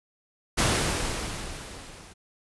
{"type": "noise with level ramp", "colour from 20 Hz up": "pink", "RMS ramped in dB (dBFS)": [-21, -48], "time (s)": [0.57, 2.14], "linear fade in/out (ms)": 20, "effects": ["resampled to 24000 Hz"]}